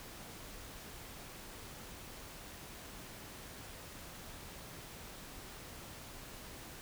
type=silence; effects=pink hiss -50 dBFS RMS until 6.81 s